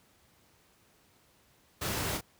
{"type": "noise with echo", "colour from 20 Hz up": "pink", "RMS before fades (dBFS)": -34, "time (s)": [1.81, 2.18], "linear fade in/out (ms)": 10, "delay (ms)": 31, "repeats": 1, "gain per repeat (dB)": -5, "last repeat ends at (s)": 2.211, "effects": ["pink hiss -65 dBFS RMS until 2.39 s", "high-pass 60 Hz 12 dB/octave"]}